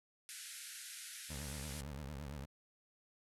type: band-pass noise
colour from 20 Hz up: white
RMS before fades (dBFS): -50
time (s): 0.29-1.81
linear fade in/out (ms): 0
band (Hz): 1400 to 12000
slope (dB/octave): 96
type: tone with vibrato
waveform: 20% pulse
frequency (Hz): 71.4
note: D2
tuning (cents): -48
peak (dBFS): -39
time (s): 1.29-2.46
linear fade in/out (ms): 20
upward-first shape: triangle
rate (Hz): 8.8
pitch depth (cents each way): 200
effects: none